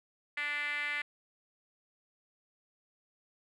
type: tone with band-pass filter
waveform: 5% pulse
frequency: 292.5 Hz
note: D4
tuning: 7 cents flat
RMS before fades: -35 dBFS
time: 0.37-1.02 s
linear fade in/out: 5 ms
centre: 2000 Hz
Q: 4.1
effects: none